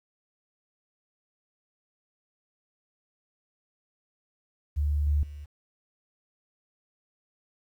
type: tone with level steps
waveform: sine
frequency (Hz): 73.42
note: D2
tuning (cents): 0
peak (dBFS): -23 / -21 / -38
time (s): 4.76-5.46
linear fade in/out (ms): 20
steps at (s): 5.07 / 5.23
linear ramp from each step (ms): 2
effects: 10-bit